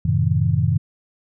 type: chord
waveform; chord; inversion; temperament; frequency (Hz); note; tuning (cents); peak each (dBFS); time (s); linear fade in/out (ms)
sine; F# diminished seventh; none; just; 92.5 / 111 / 133.2 / 159.84; F#2 / A2 / C3 / Eb3; 0 / +16 / +31 / +47; -21; 0.05-0.78; 5
effects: none

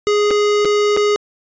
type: tone with dropouts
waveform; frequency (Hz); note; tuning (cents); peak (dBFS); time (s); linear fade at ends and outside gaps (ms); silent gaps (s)
square; 415.3; G#4; 0; -13; 0.07-1.16; 0; 0.307-0.311 / 0.648-0.654 / 0.965-0.972
effects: resampled to 16000 Hz

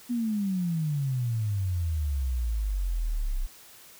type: exponential sweep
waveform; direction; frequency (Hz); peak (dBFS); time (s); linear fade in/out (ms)
sine; down; 246.9 to 30.88; -25; 0.09-3.47; 20
effects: white hiss -51 dBFS RMS until 3.99 s

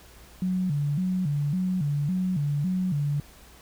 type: tone with vibrato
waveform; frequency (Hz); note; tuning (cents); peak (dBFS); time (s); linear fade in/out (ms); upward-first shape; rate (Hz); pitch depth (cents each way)
sine; 163.4; E3; -15; -23; 0.42-3.2; 2; square; 1.8; 210
effects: added 60 Hz sine -53 dBFS peak until 3.61 s + pink hiss -52 dBFS RMS until 3.61 s

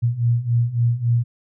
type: beating tone pair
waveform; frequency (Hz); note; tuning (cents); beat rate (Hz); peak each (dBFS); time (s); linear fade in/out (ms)
sine; 116.54 / 120.14; A#2 / B2; 0 / -47; 3.6; -21 / -18; 0.02-1.24; 20
effects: none

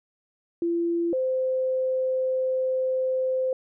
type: tone pair in turn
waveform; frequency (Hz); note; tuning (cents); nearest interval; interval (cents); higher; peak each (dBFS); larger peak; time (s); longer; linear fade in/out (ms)
sine; 340 / 518.1; F4 / C5; -46 / -17; perfect fifth; 729; second; -22; neither; 0.62-1.13 / 1.13-3.53; second; 2
effects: none

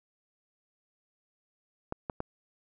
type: clicks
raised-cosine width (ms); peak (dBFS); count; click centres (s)
1; -19; 3; 1.924 / 2.098 / 2.204
effects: none

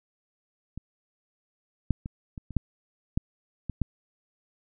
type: clicks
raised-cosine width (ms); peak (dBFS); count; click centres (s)
5; -24 / -10 / -22 / -25 / -27 / -11 / -12 / -19 / -13; 9; 0.776 / 1.907 / 2.059 / 2.378 / 2.507 / 2.567 / 3.175 / 3.697 / 3.817
effects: none

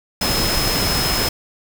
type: tone in noise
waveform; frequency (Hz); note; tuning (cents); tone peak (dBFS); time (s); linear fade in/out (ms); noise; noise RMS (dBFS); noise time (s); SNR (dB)
sine; 5150; E8; -41; -22; 0.21-1.29; 5; pink; -20; 0.21-1.29; -5
effects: none

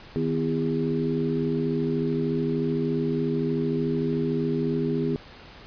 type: tone cluster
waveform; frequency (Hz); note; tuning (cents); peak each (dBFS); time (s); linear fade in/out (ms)
sine; 156.2 / 249.2 / 332.6 / 406.2; D#3 / B3 / E4 / G#4; +7 / +16 / +16 / -38; -28 / -27 / -31 / -28; 0.16-5.16; 0
effects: pink hiss -46 dBFS RMS until 5.66 s + resampled to 11025 Hz

